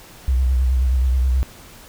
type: tone with vibrato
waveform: sine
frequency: 64 Hz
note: C2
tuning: 38 cents flat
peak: -14 dBFS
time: 0.28-1.43 s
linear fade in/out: 0 ms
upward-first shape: sine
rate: 9.4 Hz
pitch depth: 66 cents each way
effects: pink hiss -43 dBFS RMS until 1.88 s